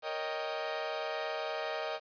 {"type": "chord", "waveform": "sawtooth", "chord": "Eb dominant seventh", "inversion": "second", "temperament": "equal", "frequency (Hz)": [466.2, 554.4, 622.3, 784], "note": ["Bb4", "Db5", "Eb5", "G5"], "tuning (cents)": [0, 0, 0, 0], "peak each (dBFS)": [-37, -39, -33, -37], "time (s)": [0.02, 2], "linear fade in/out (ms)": 50, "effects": ["resampled to 11025 Hz", "10-bit"]}